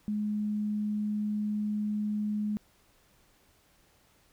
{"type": "tone", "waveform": "sine", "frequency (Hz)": 210, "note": "G#3", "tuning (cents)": 19, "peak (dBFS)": -28, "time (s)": [0.08, 2.57], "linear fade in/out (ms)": 0, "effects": ["pink hiss -65 dBFS RMS until 4.32 s"]}